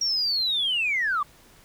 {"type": "linear sweep", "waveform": "sine", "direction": "down", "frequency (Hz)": [5650, 1108.7], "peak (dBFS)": -21, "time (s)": [0.01, 1.23], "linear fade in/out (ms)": 5, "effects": ["tanh soft clip ceiling -17 dBFS", "pink hiss -54 dBFS RMS until 1.64 s"]}